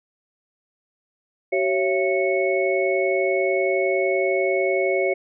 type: tone cluster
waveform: sine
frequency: 380.9 / 550 / 670 / 2205 Hz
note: G4 / C#5 / E5 / C#7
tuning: -50 / -14 / +28 / -10 cents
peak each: -22 / -23 / -26 / -26 dBFS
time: 1.52-5.14 s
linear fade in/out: 10 ms
effects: none